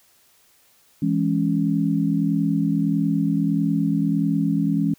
sine chord, C# minor, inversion first, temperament just, 166.31 / 207.9 / 277.2 Hz, E3 / G#3 / C#4, +16 / +2 / 0 cents, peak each -22 / -23 / -22 dBFS, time 1.02-4.94 s, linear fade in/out 5 ms, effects white hiss -58 dBFS RMS until 4.98 s

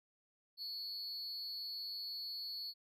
triangle tone with amplitude modulation, 4401 Hz, C#8, 13 cents flat, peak -37 dBFS, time 0.57-2.74 s, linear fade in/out 50 ms, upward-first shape sine, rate 274 Hz, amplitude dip 70%, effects none

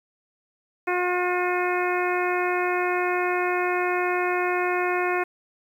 harmonic tone, 358.8 Hz, F4, 47 cents sharp, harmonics 1 / 2 / 3 / 4 / 5 / 6 / 7, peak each -25 / -28 / -30 / -31 / -32 / -33 / -33 dBFS, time 0.87-5.24 s, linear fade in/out 10 ms, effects 9-bit

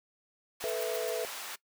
pink high-pass noise, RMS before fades -41 dBFS, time 0.6-1.56 s, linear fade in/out 10 ms, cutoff 890 Hz, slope 12 dB/octave
sine chord, A suspended second, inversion none, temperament equal, 440 / 493.9 / 659.3 Hz, A4 / B4 / E5, 0 / 0 / 0 cents, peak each -35 dBFS, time 0.64-1.25 s, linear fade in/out 0 ms
violet noise bursts, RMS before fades -40 dBFS, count 4, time 0.68-1.098 s, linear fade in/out 2 ms, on 22 ms, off 110 ms
effects noise-tail reverb RT60 0.1 s tail -20 dB re dry

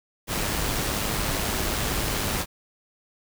pink noise with amplitude modulation, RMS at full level -25 dBFS, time 0.27-2.46 s, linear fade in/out 50 ms, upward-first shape sine, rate 105 Hz, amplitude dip 35%, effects none

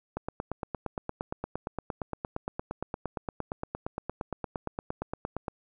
click train, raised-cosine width 1 ms, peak -18 dBFS, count 47, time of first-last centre 0.17-5.482 s, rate 8.66 Hz, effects none

